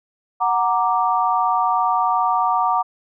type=chord; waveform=sine; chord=Gb augmented; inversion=none; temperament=equal; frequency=740 / 932.3 / 1174.7 Hz; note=Gb5 / Bb5 / D6; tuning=0 / 0 / 0 cents; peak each=-20 dBFS; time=0.4-2.83 s; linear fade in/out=20 ms; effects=none